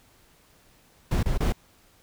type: noise bursts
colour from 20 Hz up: brown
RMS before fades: -23 dBFS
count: 3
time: 1.11-1.524 s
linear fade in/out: 5 ms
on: 120 ms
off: 27 ms
effects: pink hiss -59 dBFS RMS until 2.02 s